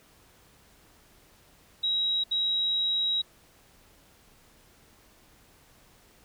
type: tone bursts at uneven times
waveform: sine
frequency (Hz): 3841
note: B7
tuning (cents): -49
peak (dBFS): -24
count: 2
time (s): 1.83-2.24 / 2.31-3.22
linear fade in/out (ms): 10
effects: pink hiss -59 dBFS RMS until 6.24 s